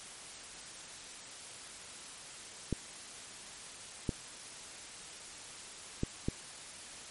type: clicks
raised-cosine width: 3 ms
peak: -18 dBFS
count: 4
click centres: 2.727 / 4.092 / 6.034 / 6.285 s
effects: white hiss -48 dBFS RMS until 7.1 s + MP3 48 kbps